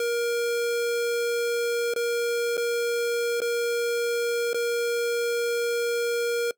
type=tone with dropouts; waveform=square; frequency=472.2 Hz; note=A#4; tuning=22 cents sharp; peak=-24 dBFS; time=0-6.51 s; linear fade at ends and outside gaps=2 ms; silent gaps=1.938-1.961 / 2.57-2.577 / 3.404-3.417 / 4.532-4.544 s; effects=noise-tail reverb RT60 0.1 s tail -22 dB re dry